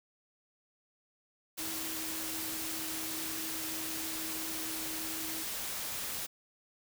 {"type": "tone in noise", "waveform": "sine", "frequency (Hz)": 319.6, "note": "D#4", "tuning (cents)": 47, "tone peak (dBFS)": -44, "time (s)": [1.58, 5.44], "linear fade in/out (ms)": 20, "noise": "white", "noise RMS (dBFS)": -38, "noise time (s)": [1.57, 6.27], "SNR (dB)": -9, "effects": []}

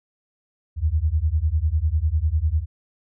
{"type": "beating tone pair", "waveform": "sine", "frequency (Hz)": [73.42, 83.42], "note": ["D2", "E2"], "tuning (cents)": [0, 21], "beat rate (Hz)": 10, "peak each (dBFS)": -21, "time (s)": [0.76, 2.66], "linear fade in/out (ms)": 50, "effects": []}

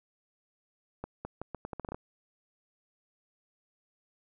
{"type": "accelerating click train", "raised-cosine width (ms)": 1, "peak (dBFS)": -23, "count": 11, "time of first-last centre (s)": [1.04, 1.945], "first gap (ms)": 210, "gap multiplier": 0.79, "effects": []}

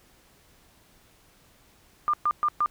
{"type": "tone bursts", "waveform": "sine", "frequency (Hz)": 1200, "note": "D6", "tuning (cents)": 37, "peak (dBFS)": -20, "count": 4, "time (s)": [2.08, 2.66], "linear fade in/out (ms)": 0, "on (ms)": 55, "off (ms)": 120, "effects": ["pink hiss -59 dBFS RMS until 2.7 s"]}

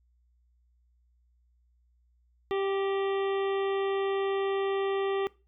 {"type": "harmonic tone with a mistuned harmonic", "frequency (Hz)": 392, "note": "G4", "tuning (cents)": 0, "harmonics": [1, 2, 3, 5, 6, 7, 8, 9], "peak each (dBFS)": [-27, -37, -38, -42, -49, -47, -47, -49], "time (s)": [2.51, 5.27], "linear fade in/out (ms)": 0, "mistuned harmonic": 5, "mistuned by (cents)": -29, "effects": ["noise-tail reverb RT60 0.3 s tail -21 dB re dry", "added 60 Hz sine -64 dBFS peak until 5.47 s"]}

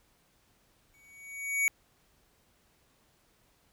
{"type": "tone with exponential growth", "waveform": "square", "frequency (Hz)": 2250, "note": "C#7", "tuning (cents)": 25, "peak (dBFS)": -23, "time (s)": [0.94, 1.68], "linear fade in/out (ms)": 0, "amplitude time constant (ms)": 160, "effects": ["pink hiss -68 dBFS RMS until 3.72 s"]}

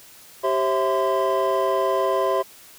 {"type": "tone cluster", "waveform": "triangle", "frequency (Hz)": [389.2, 537, 656, 1026], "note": ["G4", "C5", "E5", "C6"], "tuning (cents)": [-12, 45, -9, -34], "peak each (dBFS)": -22, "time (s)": [0.43, 2.43], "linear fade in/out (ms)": 20, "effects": ["tanh soft clip ceiling -8 dBFS", "white hiss -47 dBFS RMS until 2.78 s"]}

